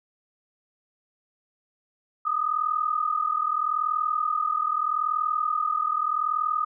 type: tone pair together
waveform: sine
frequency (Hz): 1219.2 / 1260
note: D#6 / D#6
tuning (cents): -36 / +21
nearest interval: minor second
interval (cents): 57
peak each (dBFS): -25 / -26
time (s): 2.25-6.65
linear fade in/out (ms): 10
effects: none